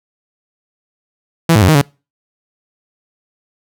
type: tone with pitch steps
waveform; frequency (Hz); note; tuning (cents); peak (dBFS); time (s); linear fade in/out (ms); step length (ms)
sawtooth; 165.6 / 107.2 / 92 / 156.8 / 141.5; E3 / A2 / F#2 / D#3 / C#3; +8 / -45 / -9 / +14 / +36; -3; 1.49-1.815; 5; 65
effects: noise-tail reverb RT60 0.3 s tail -25 dB re dry